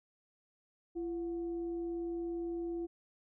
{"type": "tone with frequency modulation", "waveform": "sine", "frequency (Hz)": 339.7, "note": "F4", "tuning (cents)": -48, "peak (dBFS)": -35, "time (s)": [0.95, 2.87], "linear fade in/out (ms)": 20, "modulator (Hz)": 388, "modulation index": 0.23, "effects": []}